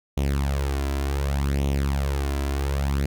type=tone with flanger; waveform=sawtooth; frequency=69.5 Hz; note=C#2; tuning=5 cents sharp; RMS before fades=-24 dBFS; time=0.17-3.06 s; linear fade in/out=5 ms; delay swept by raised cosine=0.31 to 3.01 ms; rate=0.67 Hz; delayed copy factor=+0.7; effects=none